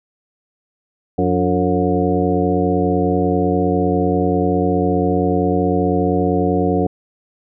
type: harmonic tone with a mistuned harmonic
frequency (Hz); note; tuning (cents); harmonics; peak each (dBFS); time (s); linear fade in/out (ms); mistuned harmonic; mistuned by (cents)
90.1; F#2; -45; 1 / 2 / 3 / 4 / 5 / 6 / 8; -23 / -20 / -20 / -23 / -20 / -25 / -23; 1.18-6.87; 5; 3; +91
effects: none